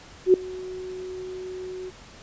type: tone with ADSR envelope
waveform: sine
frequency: 370 Hz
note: F#4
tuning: in tune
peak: -9 dBFS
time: 0.26-1.91 s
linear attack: 79 ms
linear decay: 3 ms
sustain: -23 dB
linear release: 29 ms
effects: pink hiss -47 dBFS RMS until 2.22 s + resampled to 16000 Hz